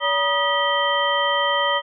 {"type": "tone cluster", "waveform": "sine", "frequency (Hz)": [570, 959, 1242, 1939, 3125], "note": ["C#5", "A#5", "D#6", "B6", "G7"], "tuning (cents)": [48, 49, -3, -32, -6], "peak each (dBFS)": -24, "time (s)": [0, 1.82], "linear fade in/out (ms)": 50, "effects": []}